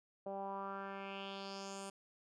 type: tone with low-pass filter sweep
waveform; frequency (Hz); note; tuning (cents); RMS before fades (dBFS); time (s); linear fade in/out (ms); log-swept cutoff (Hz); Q
10% pulse; 196; G3; 0; -45; 0.26-1.9; 5; 630 to 9200; 3.4
effects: none